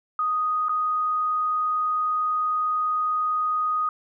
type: tone with dropouts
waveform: sine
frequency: 1244.5 Hz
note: D#6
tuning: in tune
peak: -21 dBFS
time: 0.19-3.89 s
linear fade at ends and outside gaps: 2 ms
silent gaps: 0.685-0.693 s
effects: none